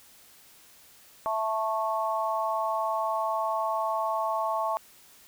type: chord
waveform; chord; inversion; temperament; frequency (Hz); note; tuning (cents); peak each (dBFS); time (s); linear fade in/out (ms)
sine; A major; second; just; 660 / 880 / 1100; E5 / A5 / C#6; +2 / 0 / -14; -30; 1.26-4.77; 0
effects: white hiss -55 dBFS RMS until 5.27 s